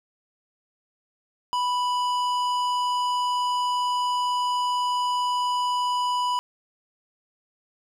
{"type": "tone with tanh clipping", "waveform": "sine", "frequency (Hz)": 987.8, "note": "B5", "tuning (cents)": 0, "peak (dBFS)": -24, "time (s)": [1.53, 6.39], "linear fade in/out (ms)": 0, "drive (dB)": 14, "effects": []}